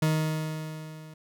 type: tone with level ramp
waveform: 40% pulse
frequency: 156.4 Hz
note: D#3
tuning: 9 cents sharp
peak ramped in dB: -20 to -43 dBFS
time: 0.02-1.14 s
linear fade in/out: 5 ms
effects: none